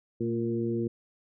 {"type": "harmonic tone with a mistuned harmonic", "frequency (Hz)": 116.54, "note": "A#2", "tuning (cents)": 0, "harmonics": [1, 2, 3, 4], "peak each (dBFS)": [-34, -31, -30, -37], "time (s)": [0.2, 0.88], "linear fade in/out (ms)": 10, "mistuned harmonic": 2, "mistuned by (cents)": -34, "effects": []}